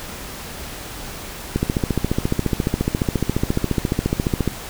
click train, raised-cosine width 3 ms, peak -5 dBFS, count 43, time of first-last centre 1.56-4.477 s, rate 14.4 Hz, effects pink hiss -33 dBFS RMS until 4.69 s

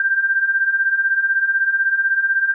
sine beating tone pair, 1568 / 1584 Hz, G6 / G6, 0 / +18 cents, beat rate 16 Hz, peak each -21 / -16 dBFS, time 0-2.54 s, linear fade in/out 2 ms, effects none

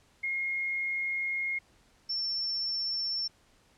sine tone pair in turn, 2146 / 5408 Hz, C7 / E8, +43 / +43 cents, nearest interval octave + major third, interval 1600 cents, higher second, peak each -29 / -29 dBFS, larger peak neither, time 0.23-1.59 / 2.09-3.28 s, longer first, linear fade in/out 10 ms, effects pink hiss -64 dBFS RMS until 3.77 s + low-pass 9000 Hz 12 dB/octave

